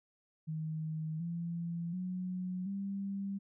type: tone with pitch steps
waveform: sine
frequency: 157.4 / 169.67 / 182.91 / 197.17 Hz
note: D#3 / F3 / F#3 / G3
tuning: +20 / -50 / -20 / +10 cents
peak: -35 dBFS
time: 0.47-3.39 s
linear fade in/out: 20 ms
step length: 730 ms
effects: none